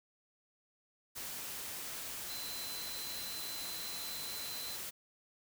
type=tone in noise; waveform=sine; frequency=4053 Hz; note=B7; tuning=44 cents sharp; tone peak=-44 dBFS; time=2.28-4.77 s; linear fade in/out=20 ms; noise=white; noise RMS=-43 dBFS; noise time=1.15-4.91 s; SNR=-4 dB; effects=none